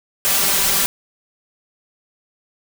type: noise with comb filter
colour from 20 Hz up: white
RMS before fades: -17 dBFS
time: 0.25-0.86 s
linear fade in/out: 0 ms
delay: 5.1 ms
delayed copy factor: +0.95
effects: none